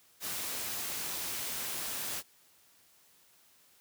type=noise; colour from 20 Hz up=white; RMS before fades=-37 dBFS; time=0.2-2.23 s; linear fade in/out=50 ms; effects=white hiss -64 dBFS RMS until 3.8 s + high-pass 60 Hz 12 dB/octave